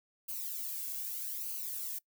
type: noise with flanger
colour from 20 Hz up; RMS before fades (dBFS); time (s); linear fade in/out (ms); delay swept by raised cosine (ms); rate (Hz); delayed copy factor
violet; -39; 0.28-1.99; 10; 0.55 to 1.65; 0.81; -0.8
effects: noise-tail reverb RT60 0.1 s tail -22 dB re dry